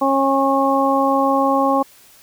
harmonic tone, 272.6 Hz, C#4, 29 cents flat, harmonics 1 / 2 / 3 / 4, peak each -19 / -19 / -19 / -19 dBFS, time 0.01-1.83 s, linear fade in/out 10 ms, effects white hiss -48 dBFS RMS until 2.22 s

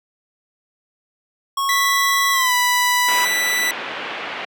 square tone with pitch glide, 1100 to 985.7 Hz, C#6 to B5, -14 to -4 cents, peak -19 dBFS, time 1.57-3.25 s, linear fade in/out 5 ms, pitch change -190 cents, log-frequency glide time 2.32-2.54 s
sawtooth tone, 1975.5 Hz, B6, in tune, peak -14 dBFS, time 1.69-3.71 s, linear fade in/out 2 ms
white low-pass noise, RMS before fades -28 dBFS, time 3.08-4.45 s, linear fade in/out 5 ms, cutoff 2800 Hz, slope 24 dB/octave
effects high-pass 300 Hz 12 dB/octave

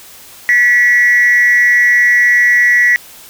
sine tone with frequency modulation, 1943 Hz, B6, 29 cents flat, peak -5 dBFS, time 0.49-2.96 s, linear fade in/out 0 ms, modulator 219 Hz, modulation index 0.49, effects tanh soft clip ceiling -3 dBFS + white hiss -37 dBFS RMS until 3.29 s

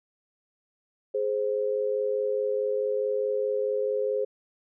sine tone pair together, 418.6 / 523.3 Hz, G#4 / C5, +14 / 0 cents, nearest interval major third, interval 386 cents, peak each -27 dBFS, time 1.14-4.25 s, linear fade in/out 10 ms, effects none

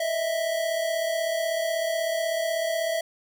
square tone pair together, 623.1 / 659.3 Hz, D#5 / E5, +2 / 0 cents, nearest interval minor second, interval 98 cents, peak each -32 / -26 dBFS, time 0-3.01 s, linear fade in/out 5 ms, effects none

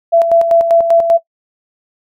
sine tone with tremolo, 671 Hz, E5, 31 cents sharp, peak -5 dBFS, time 0.12-1.18 s, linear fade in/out 20 ms, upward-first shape square, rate 5.1 Hz, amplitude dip 55%, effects noise-tail reverb RT60 0.1 s tail -17 dB re dry

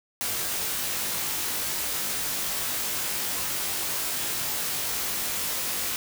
white noise with comb filter, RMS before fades -29 dBFS, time 0.21-5.96 s, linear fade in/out 0 ms, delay 20 ms, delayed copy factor +0.6, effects none

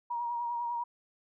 sine tone with vibrato, 950 Hz, A#5, 33 cents sharp, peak -31 dBFS, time 0.1-0.84 s, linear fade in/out 10 ms, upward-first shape sine, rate 10 Hz, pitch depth 28 cents each way, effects none

